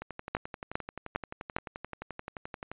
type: two click trains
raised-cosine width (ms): 0.5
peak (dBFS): -23 / -13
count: 32 / 4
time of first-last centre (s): 0.02-2.716 / 0.35-1.565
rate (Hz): 11.5 / 2.47
effects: resampled to 8000 Hz